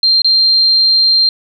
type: tone with dropouts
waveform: sine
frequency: 4174 Hz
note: C8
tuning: 5 cents flat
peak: -7 dBFS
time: 0.03-1.29 s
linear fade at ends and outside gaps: 2 ms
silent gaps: 0.219-0.245 s
effects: none